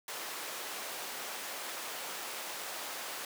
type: high-pass noise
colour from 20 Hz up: pink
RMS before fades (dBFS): -41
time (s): 0.08-3.25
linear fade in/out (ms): 2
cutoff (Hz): 570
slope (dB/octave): 12
effects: none